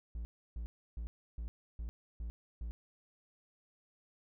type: tone bursts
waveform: triangle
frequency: 57.1 Hz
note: A#1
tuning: 35 cents flat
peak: -36 dBFS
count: 7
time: 0.15-2.71 s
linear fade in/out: 0 ms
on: 100 ms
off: 310 ms
effects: none